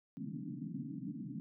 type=band-pass noise; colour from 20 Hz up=white; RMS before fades=-43 dBFS; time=0.17-1.4 s; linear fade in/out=0 ms; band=130 to 300 Hz; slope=96 dB/octave; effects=none